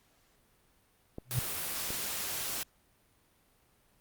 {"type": "clicks", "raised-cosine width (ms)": 2, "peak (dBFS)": -26, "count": 2, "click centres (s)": [1.184, 1.905]}
{"type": "tone with exponential growth", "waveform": "sine", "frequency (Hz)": 124.8, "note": "B2", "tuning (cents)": 19, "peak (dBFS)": -23, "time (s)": [1.25, 1.39], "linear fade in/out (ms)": 0, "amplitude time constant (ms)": 29}
{"type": "noise", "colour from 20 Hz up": "white", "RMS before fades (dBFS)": -36, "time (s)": [1.31, 2.63], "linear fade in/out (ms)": 0}
{"effects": ["pink hiss -68 dBFS RMS until 4 s", "Opus 48 kbps"]}